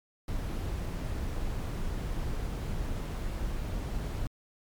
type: noise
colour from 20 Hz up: brown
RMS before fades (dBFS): -33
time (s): 0.28-4.27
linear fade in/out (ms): 2
effects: MP3 96 kbps